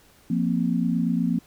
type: chord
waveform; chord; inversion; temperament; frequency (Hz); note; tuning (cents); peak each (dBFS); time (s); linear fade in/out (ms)
sine; F suspended fourth; none; equal; 174.61 / 233.1 / 261.6; F3 / Bb3 / C4; 0 / 0 / 0; -24 / -24 / -27; 0.3-1.39; 5
effects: pink hiss -56 dBFS RMS until 1.46 s

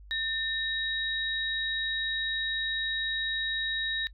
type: tone pair together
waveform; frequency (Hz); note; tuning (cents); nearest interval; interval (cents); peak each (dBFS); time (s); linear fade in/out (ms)
sine; 1800 / 3814; A6 / A#7; +39 / +39; octave + minor second; 1300; -32 / -31; 0.11-4.07; 0
effects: noise-tail reverb RT60 0.1 s tail -21 dB re dry + added 50 Hz sine -47 dBFS peak until 4.13 s

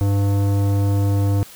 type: tone with tanh clipping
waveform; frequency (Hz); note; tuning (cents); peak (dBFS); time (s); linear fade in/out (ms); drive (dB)
sine; 99.9; G2; +33; -17; 0.01-1.43; 0; 16
effects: white hiss -42 dBFS RMS until 1.55 s

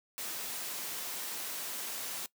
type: noise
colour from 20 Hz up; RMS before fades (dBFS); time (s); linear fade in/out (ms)
white; -39; 0.18-2.26; 0
effects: noise-tail reverb RT60 0.1 s tail -20 dB re dry + high-pass 200 Hz 12 dB/octave

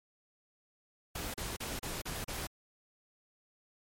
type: noise bursts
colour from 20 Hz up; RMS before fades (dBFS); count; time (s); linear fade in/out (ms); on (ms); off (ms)
pink; -39; 6; 1.15-2.47; 5; 190; 36
effects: MP3 64 kbps

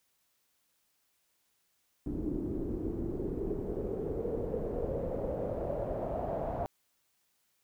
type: noise with low-pass filter sweep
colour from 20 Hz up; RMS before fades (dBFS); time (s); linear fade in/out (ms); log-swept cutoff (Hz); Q
pink; -35; 2.06-6.66; 0; 300 to 700; 4.6
effects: white hiss -75 dBFS RMS until 7.63 s

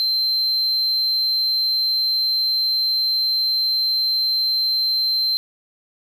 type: tone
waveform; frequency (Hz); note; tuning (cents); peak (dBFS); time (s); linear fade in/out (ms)
triangle; 4116; C8; -29; -16; 0-5.37; 0
effects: none

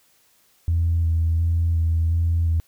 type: tone with vibrato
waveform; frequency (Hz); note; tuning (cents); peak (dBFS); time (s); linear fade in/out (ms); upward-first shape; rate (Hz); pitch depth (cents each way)
sine; 83; E2; +12; -16; 0.68-2.6; 0; square; 1.4; 18
effects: tanh soft clip ceiling -13 dBFS + white hiss -60 dBFS RMS until 2.67 s

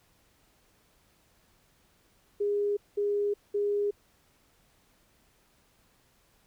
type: tone bursts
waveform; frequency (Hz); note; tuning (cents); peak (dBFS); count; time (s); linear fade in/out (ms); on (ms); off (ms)
sine; 409.3; G#4; -25; -25; 3; 2.4-3.91; 10; 370; 200
effects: pink hiss -66 dBFS RMS until 6.46 s

